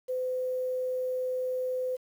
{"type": "tone with quantisation", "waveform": "sine", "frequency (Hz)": 509, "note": "C5", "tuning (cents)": -48, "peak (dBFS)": -28, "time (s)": [0.08, 1.97], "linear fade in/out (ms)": 20, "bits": 9, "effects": []}